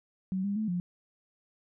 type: tone with pitch steps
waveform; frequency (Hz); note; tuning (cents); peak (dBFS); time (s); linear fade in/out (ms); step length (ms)
sine; 188.4 / 201 / 216.9 / 177.1; F#3 / G3 / A3 / F3; +32 / +44 / -25 / +24; -28; 0.32-0.8; 0; 120
effects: none